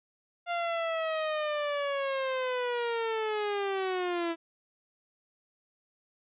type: linear sweep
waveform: sawtooth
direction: down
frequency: 698.5 to 329.6 Hz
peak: -25 dBFS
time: 0.46-4.36 s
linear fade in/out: 50 ms
effects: resampled to 8000 Hz